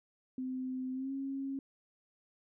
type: tone with pitch glide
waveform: sine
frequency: 257.7 to 271.9 Hz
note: C4 to C#4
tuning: -26 to -33 cents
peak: -35 dBFS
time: 0.38-1.59 s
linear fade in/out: 2 ms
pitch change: +93 cents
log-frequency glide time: 0.93-1.12 s
effects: none